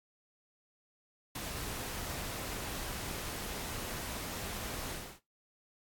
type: noise with ADSR envelope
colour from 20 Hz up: pink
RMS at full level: -38 dBFS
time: 1.35-5.2 s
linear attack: 6 ms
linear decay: 12 ms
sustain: -2 dB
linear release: 300 ms
effects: noise-tail reverb RT60 0.2 s tail -17 dB re dry + AAC 64 kbps